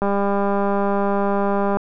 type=click train; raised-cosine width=1 ms; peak=-8 dBFS; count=351; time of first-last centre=0.02-1.77 s; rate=200 Hz; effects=none